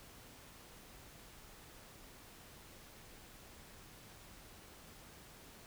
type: silence
effects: pink hiss -57 dBFS RMS until 5.66 s